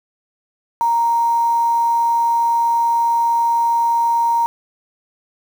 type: tone with quantisation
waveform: sine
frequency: 932.3 Hz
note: A#5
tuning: in tune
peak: -13 dBFS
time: 0.81-4.46 s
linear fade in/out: 0 ms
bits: 6
effects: none